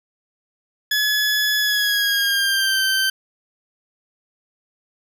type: tone with pitch glide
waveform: 20% pulse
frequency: 1703 to 1552.7 Hz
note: G#6 to G6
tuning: +43 to -17 cents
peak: -12 dBFS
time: 0.91-3.1 s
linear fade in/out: 5 ms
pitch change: -160 cents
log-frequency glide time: 1.59-2.82 s
effects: none